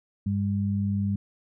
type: tone pair together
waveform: sine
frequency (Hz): 99.9 / 199.8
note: G2 / G3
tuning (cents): +33 / +33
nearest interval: octave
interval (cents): 1200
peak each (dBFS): -26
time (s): 0.26-1.16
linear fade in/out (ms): 5
effects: none